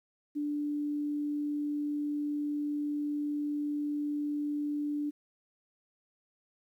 sine tone, 293.7 Hz, D4, in tune, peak -30 dBFS, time 0.35-5.11 s, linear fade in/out 20 ms, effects 11-bit

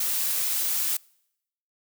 blue noise, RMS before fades -26 dBFS, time 0-0.97 s, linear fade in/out 5 ms, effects noise-tail reverb RT60 0.8 s tail -26 dB re dry

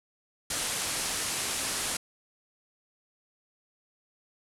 white low-pass noise, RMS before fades -32 dBFS, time 0.5-1.97 s, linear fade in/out 5 ms, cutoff 11000 Hz, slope 48 dB/octave, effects none

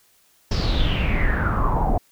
brown noise with low-pass filter sweep, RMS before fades -20 dBFS, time 0.51-1.98 s, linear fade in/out 5 ms, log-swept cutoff 5300 to 700 Hz, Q 7.6, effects white hiss -59 dBFS RMS until 2.11 s

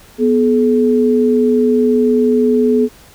sine tone pair together, 245.9 / 427.1 Hz, B3 / G#4, -7 / +48 cents, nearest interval minor seventh, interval 955 cents, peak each -12 dBFS, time 0.18-2.89 s, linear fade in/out 50 ms, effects pink hiss -43 dBFS RMS until 3.14 s

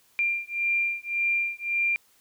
sine beating tone pair, 2383 / 2384.8 Hz, D7 / D7, +25 / +26 cents, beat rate 1.8 Hz, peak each -27 dBFS, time 0.19-1.96 s, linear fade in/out 0 ms, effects white hiss -62 dBFS RMS until 2.2 s

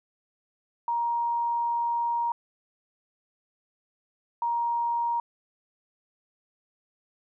sine tone bursts at uneven times, 941 Hz, A#5, 16 cents sharp, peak -24 dBFS, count 2, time 0.88-2.32 / 4.42-5.2 s, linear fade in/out 2 ms, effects none

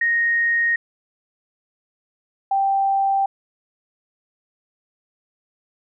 sine tone pair in turn, 1864.7 / 784 Hz, A#6 / G5, 0 / 0 cents, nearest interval octave + minor third, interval 1500 cents, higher first, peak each -16 dBFS, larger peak neither, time 0.01-0.76 / 2.51-3.26 s, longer neither, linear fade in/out 5 ms, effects none

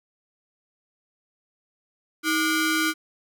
sawtooth ring-modulated tone, 880 Hz, A5, in tune, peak -14 dBFS, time 2.23-2.94 s, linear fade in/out 50 ms, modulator 562 Hz, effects none

